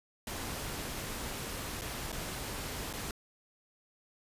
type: noise with dropouts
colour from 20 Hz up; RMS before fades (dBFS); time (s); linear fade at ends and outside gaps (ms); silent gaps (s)
pink; -39; 0.27-3.11; 2; 1.812-1.818 / 2.119-2.126 / 2.929-2.936
effects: resampled to 32000 Hz